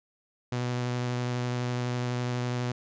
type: tone with vibrato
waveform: sawtooth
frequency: 123.2 Hz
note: B2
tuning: 4 cents flat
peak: -24 dBFS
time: 0.52-2.72 s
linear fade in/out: 5 ms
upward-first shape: triangle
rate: 12 Hz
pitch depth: 14 cents each way
effects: resampled to 16000 Hz